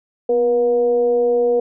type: tone with frequency modulation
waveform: sine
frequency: 481.1 Hz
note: B4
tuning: 45 cents flat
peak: -13 dBFS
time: 0.29-1.6 s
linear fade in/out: 5 ms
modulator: 233 Hz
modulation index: 0.36
effects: none